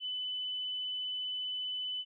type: tone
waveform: sine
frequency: 3005 Hz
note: F#7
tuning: 26 cents sharp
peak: -34 dBFS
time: 0-2.05 s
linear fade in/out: 50 ms
effects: none